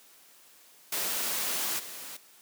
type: noise with level steps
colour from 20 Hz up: white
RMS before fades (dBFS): -31 / -42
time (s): 0.92-2.17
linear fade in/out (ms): 5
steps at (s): 1.78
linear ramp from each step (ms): 20
effects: white hiss -57 dBFS RMS until 2.41 s + high-pass 200 Hz 12 dB/octave